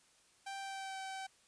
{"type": "tone with pitch glide", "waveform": "sawtooth", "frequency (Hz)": [784, 768.8], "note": ["G5", "G5"], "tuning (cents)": [0, -34], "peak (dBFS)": -38, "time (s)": [0.46, 1.27], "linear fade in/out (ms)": 10, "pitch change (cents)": -34, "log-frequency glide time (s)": [0.59, 0.98], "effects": ["white hiss -68 dBFS RMS until 1.47 s", "resampled to 22050 Hz"]}